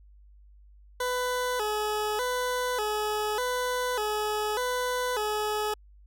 20% pulse tone with vibrato, 460 Hz, A#4, 23 cents flat, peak -22 dBFS, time 1-5.74 s, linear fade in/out 5 ms, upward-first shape square, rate 0.84 Hz, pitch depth 140 cents each way, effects added 50 Hz sine -51 dBFS peak until 6.06 s

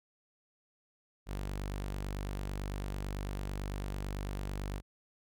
sawtooth tone, 49 Hz, G1, in tune, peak -32 dBFS, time 1.26-4.82 s, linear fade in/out 50 ms, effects none

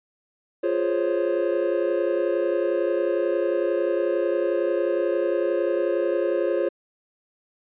triangle chord, Db major seventh, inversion first, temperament equal, 349.2 / 415.3 / 523.3 / 554.4 Hz, F4 / Ab4 / C5 / Db5, 0 / 0 / 0 / 0 cents, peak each -23 / -26 / -25 / -24 dBFS, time 0.63-6.69 s, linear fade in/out 10 ms, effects resampled to 8000 Hz

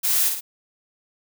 blue noise with echo, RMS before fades -21 dBFS, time 0.03-0.3 s, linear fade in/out 20 ms, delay 55 ms, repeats 2, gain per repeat -5 dB, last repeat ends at 0.41 s, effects none

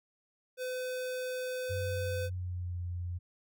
square tone, 507 Hz, B4, 45 cents sharp, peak -35 dBFS, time 0.57-2.3 s, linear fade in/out 50 ms
sine tone with pitch glide, 93.8 to 88.03 Hz, F#2 to F2, +24 to +14 cents, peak -34 dBFS, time 1.69-3.19 s, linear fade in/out 20 ms, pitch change -110 cents, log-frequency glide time 1.92-2.78 s
effects none

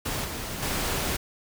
pink noise with level steps, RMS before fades -30 / -34 / -28 dBFS, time 0.05-1.17 s, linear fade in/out 10 ms, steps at 0.24 / 0.62 s, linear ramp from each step 10 ms, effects none

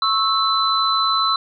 sine tone cluster, 1100 / 1314 / 4024 Hz, C#6 / E6 / B7, -14 / -6 / +32 cents, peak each -20 dBFS, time 0.02-1.36 s, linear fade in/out 2 ms, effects none

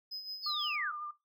triangle tone with tremolo, 5050 Hz, D#8, 25 cents sharp, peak -37 dBFS, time 0.11-0.76 s, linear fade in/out 10 ms, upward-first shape sine, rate 6.1 Hz, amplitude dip 60%
sine linear sweep, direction down, 4642 to 1108.7 Hz, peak -33 dBFS, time 0.42-0.94 s, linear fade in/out 50 ms
sine tone with vibrato, 1200 Hz, D6, 37 cents sharp, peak -38 dBFS, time 0.46-1.11 s, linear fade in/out 5 ms, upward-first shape sine, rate 11 Hz, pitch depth 20 cents each way
effects noise-tail reverb RT60 0.2 s tail -18 dB re dry

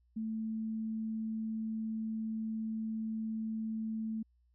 sine tone, 220.7 Hz, A3, 5 cents sharp, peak -34 dBFS, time 0.16-4.23 s, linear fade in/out 10 ms, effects added 60 Hz sine -67 dBFS peak until 4.54 s

